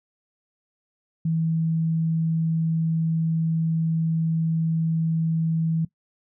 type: tone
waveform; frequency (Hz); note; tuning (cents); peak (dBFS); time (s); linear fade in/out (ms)
sine; 162.4; E3; -26; -20; 1.25-5.85; 5
effects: noise-tail reverb RT60 0.1 s tail -19 dB re dry